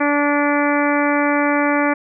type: harmonic tone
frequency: 290 Hz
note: D4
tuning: 22 cents flat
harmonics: 1 / 2 / 3 / 4 / 5 / 6 / 7 / 8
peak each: -18 / -21 / -23 / -24 / -25 / -26 / -26 / -27 dBFS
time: 0-1.94 s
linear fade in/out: 10 ms
effects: none